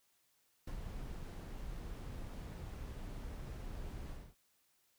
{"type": "noise with ADSR envelope", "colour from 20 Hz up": "brown", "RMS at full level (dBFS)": -41, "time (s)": [0.67, 4.35], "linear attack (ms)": 7, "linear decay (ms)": 52, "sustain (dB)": -4, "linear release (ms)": 250, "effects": ["white hiss -75 dBFS RMS until 4.98 s"]}